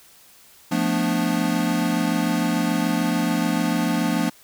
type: chord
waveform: square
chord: B half-diminished seventh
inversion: second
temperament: equal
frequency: 174.61 / 220 / 246.9 / 293.7 Hz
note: F3 / A3 / B3 / D4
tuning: 0 / 0 / 0 / 0 cents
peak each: -26 dBFS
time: 0.71-4.3 s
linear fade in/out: 10 ms
effects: white hiss -51 dBFS RMS until 4.43 s